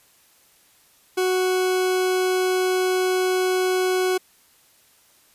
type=tone; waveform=40% pulse; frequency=370 Hz; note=F#4; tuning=in tune; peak=-18 dBFS; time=1.17-4.18 s; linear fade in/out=10 ms; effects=white hiss -57 dBFS RMS until 5.34 s + resampled to 32000 Hz